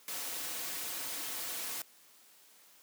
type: noise with comb filter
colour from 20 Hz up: white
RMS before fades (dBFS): -39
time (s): 0.08-1.82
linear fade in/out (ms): 2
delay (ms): 5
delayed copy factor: -0.5
effects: white hiss -61 dBFS RMS until 2.82 s + high-pass 200 Hz 12 dB/octave